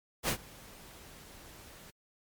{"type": "noise with ADSR envelope", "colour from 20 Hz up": "pink", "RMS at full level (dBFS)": -28, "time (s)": [0.23, 1.91], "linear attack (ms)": 56, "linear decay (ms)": 83, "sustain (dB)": -24, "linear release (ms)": 13, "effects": ["MP3 96 kbps"]}